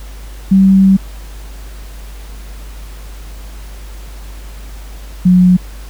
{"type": "tone pair in turn", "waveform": "sine", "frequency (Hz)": [192.2, 181.41], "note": ["G3", "F#3"], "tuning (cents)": [-34, -34], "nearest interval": "minor second", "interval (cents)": 100, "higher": "first", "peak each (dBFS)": -4, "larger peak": "neither", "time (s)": [[0.51, 0.97], [5.25, 5.57]], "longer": "first", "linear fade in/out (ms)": 10, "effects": ["added 50 Hz sine -27 dBFS peak until 5.89 s", "pink hiss -39 dBFS RMS until 5.89 s"]}